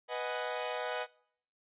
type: chord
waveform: sawtooth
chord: G# minor seventh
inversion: first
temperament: equal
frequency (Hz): 493.9 / 622.3 / 740 / 830.6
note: B4 / D#5 / F#5 / G#5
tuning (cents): 0 / 0 / 0 / 0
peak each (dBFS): -34 / -35 / -37 / -39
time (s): 0.08-1.07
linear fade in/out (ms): 50
effects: noise-tail reverb RT60 0.7 s tail -24 dB re dry + resampled to 8000 Hz